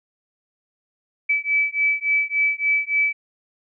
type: beating tone pair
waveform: sine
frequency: 2300 / 2303.5 Hz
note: D7 / D7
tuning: -37 / -34 cents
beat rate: 3.5 Hz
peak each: -21 dBFS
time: 1.29-3.13 s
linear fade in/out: 10 ms
effects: none